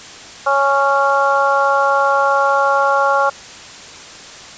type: harmonic tone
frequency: 277.2 Hz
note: C#4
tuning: in tune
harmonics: 2 / 3 / 4 / 5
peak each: -17 / -17 / -17 / -17 dBFS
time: 0.46-3.3 s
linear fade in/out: 10 ms
effects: white hiss -35 dBFS RMS until 4.57 s + resampled to 16000 Hz